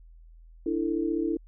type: tone cluster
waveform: sine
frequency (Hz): 296.5 / 331.8 / 444.8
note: D4 / E4 / A4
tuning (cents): +17 / +11 / +19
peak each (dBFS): -30 / -27 / -33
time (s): 0.66-1.37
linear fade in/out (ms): 5
effects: added 41 Hz sine -48 dBFS peak until 1.47 s